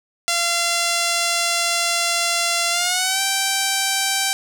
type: tone with pitch glide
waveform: 5% pulse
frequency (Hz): 686 to 779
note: F5 to G5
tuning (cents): -31 to -11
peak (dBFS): -6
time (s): 0.28-4.33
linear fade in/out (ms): 0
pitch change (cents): +220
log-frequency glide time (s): 2.71-3.21
effects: none